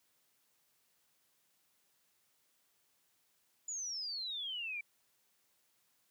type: exponential sweep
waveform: sine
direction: down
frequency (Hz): 7040 to 2308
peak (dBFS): -38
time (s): 3.68-4.81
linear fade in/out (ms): 5
effects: white hiss -75 dBFS RMS until 6.1 s + high-pass 80 Hz 12 dB/octave